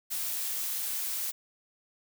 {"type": "noise", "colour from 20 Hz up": "blue", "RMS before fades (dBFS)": -33, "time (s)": [0.1, 1.32], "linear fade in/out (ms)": 20, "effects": []}